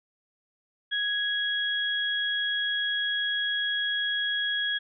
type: tone pair together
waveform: sine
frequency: 1661.2 / 3315 Hz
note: G#6 / G#7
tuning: 0 / -4 cents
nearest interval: octave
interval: 1196 cents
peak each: -28 dBFS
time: 0.91-4.79 s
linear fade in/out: 20 ms
effects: none